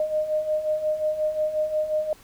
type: beating tone pair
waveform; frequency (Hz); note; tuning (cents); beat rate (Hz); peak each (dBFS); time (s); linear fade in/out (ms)
sine; 611 / 616.6; D#5 / D#5; -32 / -16; 5.6; -29 / -23; 0-2.13; 2
effects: pink hiss -52 dBFS RMS until 2.23 s